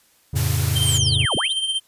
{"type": "chord", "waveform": "triangle", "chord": "F augmented", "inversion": "none", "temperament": "equal", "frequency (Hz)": [87.31, 110, 138.59], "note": ["F2", "A2", "C#3"], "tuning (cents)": [0, 0, 0], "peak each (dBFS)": -21, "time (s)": [0.33, 1.26], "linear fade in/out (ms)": 10}
{"type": "high-pass noise", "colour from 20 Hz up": "white", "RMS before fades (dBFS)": -28, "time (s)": [0.35, 0.99], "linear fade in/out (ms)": 20, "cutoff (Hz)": 250, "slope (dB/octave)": 96}
{"type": "tone with tremolo", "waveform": "square", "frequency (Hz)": 3136, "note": "G7", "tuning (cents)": 0, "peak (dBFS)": -19, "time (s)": [0.75, 1.8], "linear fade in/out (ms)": 20, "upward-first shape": "sine", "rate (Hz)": 16, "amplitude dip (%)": 55}
{"type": "linear two-way sweep", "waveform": "sine", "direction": "down then up", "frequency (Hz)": [9710, 62.6, 4178], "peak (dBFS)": -22, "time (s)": [0.81, 1.53], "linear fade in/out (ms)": 50, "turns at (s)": 1.36}
{"effects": ["white hiss -58 dBFS RMS until 1.87 s", "resampled to 32000 Hz"]}